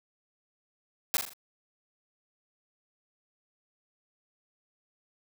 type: noise with echo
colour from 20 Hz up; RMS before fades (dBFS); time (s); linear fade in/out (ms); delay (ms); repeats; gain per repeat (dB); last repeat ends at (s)
white; -26; 1.14-1.17; 0; 41; 4; -6; 1.334
effects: none